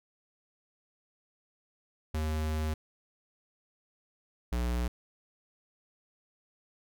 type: tone pair in turn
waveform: square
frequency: 77.78 / 60.14 Hz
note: D#2 / B1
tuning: 0 / -45 cents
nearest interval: major third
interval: 445 cents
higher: first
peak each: -30 / -29 dBFS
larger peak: second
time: 2.14-2.74 / 4.52-4.88 s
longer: first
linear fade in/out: 5 ms
effects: none